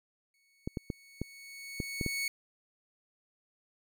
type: tone with exponential growth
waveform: sawtooth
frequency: 2217 Hz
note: C#7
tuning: in tune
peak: -27 dBFS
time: 0.34-2.28 s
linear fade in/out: 2 ms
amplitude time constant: 420 ms
type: clicks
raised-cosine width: 3 ms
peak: -20 dBFS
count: 7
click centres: 0.675 / 0.772 / 0.902 / 1.216 / 1.802 / 2.012 / 2.063 s
effects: none